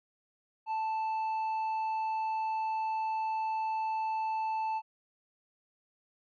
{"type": "tone with tanh clipping", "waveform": "sine", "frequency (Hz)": 880, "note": "A5", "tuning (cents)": 0, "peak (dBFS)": -31, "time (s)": [0.66, 4.82], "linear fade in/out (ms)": 50, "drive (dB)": 5, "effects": []}